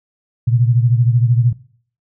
sine beating tone pair, 117.8 / 130.8 Hz, A#2 / C3, +19 / 0 cents, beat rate 13 Hz, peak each -12 / -16 dBFS, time 0.47-1.53 s, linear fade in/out 10 ms, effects noise-tail reverb RT60 0.5 s tail -17 dB re dry

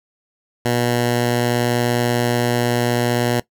10% pulse tone, 120.6 Hz, B2, 41 cents flat, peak -8 dBFS, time 0.65-3.4 s, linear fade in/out 5 ms, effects noise-tail reverb RT60 0.1 s tail -19 dB re dry

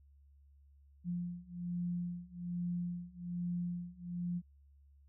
sine beating tone pair, 174.61 / 175.81 Hz, F3 / F3, 0 / +12 cents, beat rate 1.2 Hz, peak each -40 / -39 dBFS, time 1.04-4.42 s, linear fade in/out 50 ms, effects added 70 Hz sine -60 dBFS peak until 5.08 s

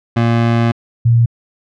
25% pulse / sine tone pair in turn, 116.54 / 117 Hz, A#2 / A#2, 0 / +7 cents, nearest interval unison, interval 7 cents, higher second, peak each -7 dBFS, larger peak neither, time 0.16-0.72 / 1.05-1.26 s, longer first, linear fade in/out 10 ms, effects low-pass 3000 Hz 12 dB/octave

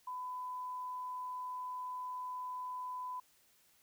sine tone, 1003 Hz, B5, 26 cents sharp, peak -39 dBFS, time 0.07-3.2 s, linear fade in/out 5 ms, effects white hiss -69 dBFS RMS until 3.82 s

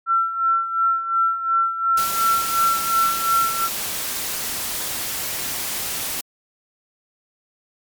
sine tone with tremolo, 1349 Hz, E6, 40 cents sharp, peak -14 dBFS, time 0.06-3.69 s, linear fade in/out 50 ms, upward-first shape sine, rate 2.8 Hz, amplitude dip 70%
white noise, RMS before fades -26 dBFS, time 1.97-6.21 s, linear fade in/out 5 ms
effects MP3 96 kbps

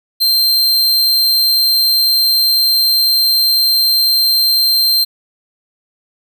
45% pulse tone, 4154 Hz, C8, 13 cents flat, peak -9 dBFS, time 0.2-5.05 s, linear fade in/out 20 ms, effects none

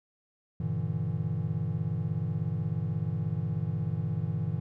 triangle chord, E half-diminished seventh, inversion first, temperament just, 98.89 / 118.67 / 148.33 / 164.81 Hz, G2 / Bb2 / D3 / E3, +16 / +31 / +18 / 0 cents, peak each -33 / -32 / -32 / -31 dBFS, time 0.6-4.6 s, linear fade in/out 5 ms, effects none

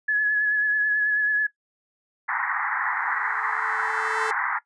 sine tone with vibrato, 1700 Hz, G#6, 40 cents sharp, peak -18 dBFS, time 0.08-1.47 s, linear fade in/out 10 ms, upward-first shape triangle, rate 9.2 Hz, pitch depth 31 cents each way
white band-pass noise, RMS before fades -26 dBFS, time 2.28-4.59 s, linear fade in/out 10 ms, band 800 to 2000 Hz, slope 96 dB/octave
sawtooth tone with exponential growth, 440.9 Hz, A4, 4 cents sharp, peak -23 dBFS, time 2.7-4.31 s, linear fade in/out 5 ms, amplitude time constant 350 ms
effects noise-tail reverb RT60 0.1 s tail -18 dB re dry + resampled to 22050 Hz

